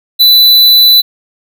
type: tone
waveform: square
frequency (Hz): 3987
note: B7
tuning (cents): +16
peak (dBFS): -3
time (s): 0.19-1.02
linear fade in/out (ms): 20
effects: none